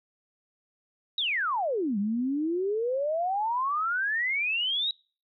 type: exponential two-way sweep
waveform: sine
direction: down then up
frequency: 3903 to 195.5 to 3903 Hz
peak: -25 dBFS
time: 1.18-4.91 s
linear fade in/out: 2 ms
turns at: 1.98 s
effects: noise-tail reverb RT60 0.4 s tail -26 dB re dry